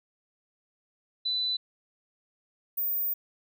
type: tone pair in turn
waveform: sine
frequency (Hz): 3993 / 14976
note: B7 / A#9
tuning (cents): +18 / +7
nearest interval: octave + major seventh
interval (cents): 2289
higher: second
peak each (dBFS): -26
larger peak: neither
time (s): 1.25-1.57 / 2.77-3.14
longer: second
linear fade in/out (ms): 10
effects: none